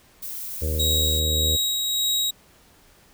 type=noise; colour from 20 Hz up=violet; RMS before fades=-33 dBFS; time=0.22-1.2 s; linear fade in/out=10 ms
type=harmonic tone; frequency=77.78 Hz; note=D#2; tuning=in tune; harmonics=1 / 2 / 3 / 4 / 5 / 6 / 7; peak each=-23 / -37 / -39 / -39 / -40 / -34 / -37 dBFS; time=0.61-1.57 s; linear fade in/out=20 ms
type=tone with tremolo; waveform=sawtooth; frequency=3815 Hz; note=A#7; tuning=39 cents sharp; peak=-17 dBFS; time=0.79-2.31 s; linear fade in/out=10 ms; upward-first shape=sine; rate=1.7 Hz; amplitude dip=30%
effects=pink hiss -55 dBFS RMS until 3.13 s